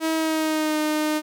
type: tone with pitch glide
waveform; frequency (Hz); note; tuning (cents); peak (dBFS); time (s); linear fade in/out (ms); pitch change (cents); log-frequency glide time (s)
sawtooth; 320.7 to 306; E4 to D#4; -48 to -29; -17; 0-1.22; 50; -81; 0.15-0.79
effects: none